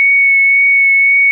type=tone with vibrato; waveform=sine; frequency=2217 Hz; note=C#7; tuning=in tune; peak=-6 dBFS; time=0-1.31 s; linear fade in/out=0 ms; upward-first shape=triangle; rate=1.9 Hz; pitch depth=15 cents each way; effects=none